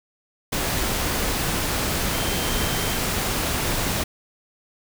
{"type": "tone in noise", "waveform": "sine", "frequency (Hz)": 3136, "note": "G7", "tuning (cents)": 0, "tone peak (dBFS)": -34, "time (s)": [2.13, 2.97], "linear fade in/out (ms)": 10, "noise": "pink", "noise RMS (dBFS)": -24, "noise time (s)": [0.52, 4.04], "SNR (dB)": -13, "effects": []}